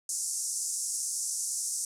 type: band-pass noise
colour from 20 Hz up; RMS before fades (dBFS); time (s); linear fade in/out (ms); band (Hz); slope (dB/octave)
white; -33; 0.09-1.85; 2; 5600 to 10000; 48
effects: none